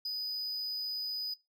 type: tone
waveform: triangle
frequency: 4978 Hz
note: D#8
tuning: in tune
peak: -32 dBFS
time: 0.05-1.34 s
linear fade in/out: 5 ms
effects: noise-tail reverb RT60 0.2 s tail -20 dB re dry